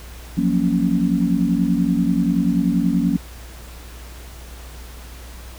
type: chord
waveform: sine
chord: Gb major seventh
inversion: third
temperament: equal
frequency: 174.61 / 185 / 233.1 / 277.2 Hz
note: F3 / Gb3 / Bb3 / Db4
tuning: 0 / 0 / 0 / 0 cents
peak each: -21 dBFS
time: 0.37-3.17 s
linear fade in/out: 10 ms
effects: added 60 Hz sine -36 dBFS peak until 5.58 s + pink hiss -42 dBFS RMS until 5.58 s